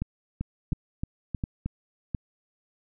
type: two click trains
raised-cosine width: 5 ms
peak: -16 / -17 dBFS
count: 4 / 5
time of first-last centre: 0.02-2.148 / 0.41-1.66 s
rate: 1.41 / 3.2 Hz
effects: none